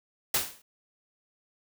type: noise with exponential decay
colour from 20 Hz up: white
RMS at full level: -22 dBFS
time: 0.34-0.62 s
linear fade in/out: 5 ms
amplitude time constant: 60 ms
effects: none